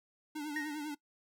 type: tone with vibrato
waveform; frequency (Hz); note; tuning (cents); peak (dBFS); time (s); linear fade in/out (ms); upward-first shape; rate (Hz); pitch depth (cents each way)
square; 298.6; D4; +29; -38; 0.35-0.95; 10; triangle; 10; 78
type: tone with exponential decay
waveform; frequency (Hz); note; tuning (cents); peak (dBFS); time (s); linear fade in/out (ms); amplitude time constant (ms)
triangle; 1864.7; A#6; 0; -32; 0.56-0.9; 2; 73
effects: noise-tail reverb RT60 0.1 s tail -20 dB re dry